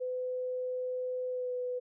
sine tone with pitch glide, 505 to 497.8 Hz, B4 to B4, +39 to +14 cents, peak -32 dBFS, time 0-1.8 s, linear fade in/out 20 ms, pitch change -25 cents, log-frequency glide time 1.29-1.53 s, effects none

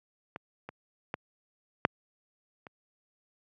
clicks, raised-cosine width 0.5 ms, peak -23 / -25 / -17 / -6 / -30 dBFS, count 5, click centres 0.361 / 0.69 / 1.141 / 1.851 / 2.668 s, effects high-pass 100 Hz 12 dB/octave

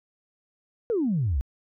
sine exponential sweep, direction down, 493.9 to 58.27 Hz, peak -21 dBFS, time 0.9-1.41 s, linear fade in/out 0 ms, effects tanh soft clip ceiling -17 dBFS

